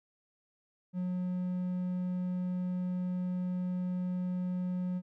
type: tone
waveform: triangle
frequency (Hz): 181.1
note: F#3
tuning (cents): -37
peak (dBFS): -29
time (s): 0.93-5.02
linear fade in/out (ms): 50
effects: none